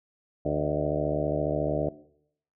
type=harmonic tone with a mistuned harmonic; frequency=74.6 Hz; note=D2; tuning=28 cents sharp; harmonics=1 / 2 / 3 / 4 / 5 / 6 / 7 / 8 / 9 / 10; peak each=-37 / -32 / -40 / -31 / -35 / -33 / -36 / -31 / -34 / -42 dBFS; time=0.45-1.89 s; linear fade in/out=5 ms; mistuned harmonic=9; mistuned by=-57 cents; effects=noise-tail reverb RT60 0.7 s tail -19 dB re dry